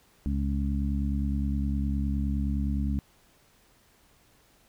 harmonic tone, 69.7 Hz, C#2, 10 cents sharp, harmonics 1 / 2 / 3 / 4, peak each -27 / -35 / -31 / -36 dBFS, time 0.26-2.99 s, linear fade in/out 0 ms, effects pink hiss -62 dBFS RMS until 4.68 s

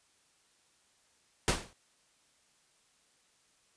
pink noise with exponential decay, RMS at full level -24 dBFS, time 1.48-1.73 s, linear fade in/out 0 ms, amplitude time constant 54 ms, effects white hiss -69 dBFS RMS until 3.76 s + resampled to 22050 Hz

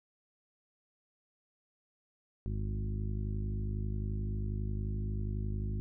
harmonic tone with a mistuned harmonic, 51.91 Hz, G#1, in tune, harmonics 1 / 2 / 3 / 4 / 5 / 6 / 7, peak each -35 / -36 / -46 / -43 / -52 / -54 / -50 dBFS, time 2.46-5.8 s, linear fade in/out 0 ms, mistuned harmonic 1, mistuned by +45 cents, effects none

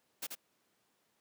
white noise with echo, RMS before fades -39 dBFS, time 0.22-0.27 s, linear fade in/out 10 ms, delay 83 ms, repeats 1, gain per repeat -4 dB, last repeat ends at 0.353 s, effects pink hiss -75 dBFS RMS until 1.2 s + high-pass 200 Hz 12 dB/octave

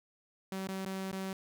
sawtooth tone with dropouts, 191.1 Hz, G3, 44 cents flat, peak -32 dBFS, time 0.52-1.33 s, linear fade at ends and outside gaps 2 ms, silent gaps 0.674-0.687 / 0.852-0.86 / 1.115-1.128 s, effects none

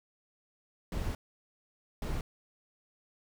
brown noise bursts at uneven times, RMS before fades -34 dBFS, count 2, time 0.92-1.15 / 2.02-2.21 s, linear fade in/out 2 ms, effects none

